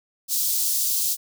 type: high-pass noise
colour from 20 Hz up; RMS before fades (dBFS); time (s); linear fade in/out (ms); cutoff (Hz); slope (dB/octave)
white; -23; 0.28-1.17; 50; 4300; 24
effects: none